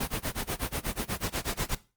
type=noise with tremolo; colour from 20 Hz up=pink; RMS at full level=-29 dBFS; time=0-1.75 s; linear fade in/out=5 ms; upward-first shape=sine; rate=8.2 Hz; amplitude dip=100%; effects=noise-tail reverb RT60 0.3 s tail -17 dB re dry + Opus 32 kbps